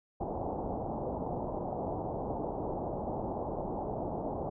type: low-pass noise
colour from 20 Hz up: white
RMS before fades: -36 dBFS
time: 0.2-4.5 s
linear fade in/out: 10 ms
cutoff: 870 Hz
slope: 48 dB/octave
effects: none